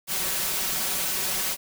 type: noise with comb filter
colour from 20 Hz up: white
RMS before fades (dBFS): -27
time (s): 0.07-1.57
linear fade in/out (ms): 50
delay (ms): 5.3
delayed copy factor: +0.75
effects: none